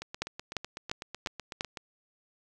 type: two click trains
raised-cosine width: 0.2 ms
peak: -21 / -13 dBFS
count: 15 / 5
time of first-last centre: 0.02-1.772 / 0.22-1.609 s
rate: 7.99 / 2.88 Hz
effects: none